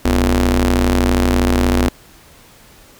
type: ring-modulated tone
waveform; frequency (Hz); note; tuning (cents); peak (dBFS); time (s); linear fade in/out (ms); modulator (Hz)
sawtooth; 92.5; F#2; 0; -5; 0.05-1.89; 5; 157
effects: pink hiss -45 dBFS RMS until 2.99 s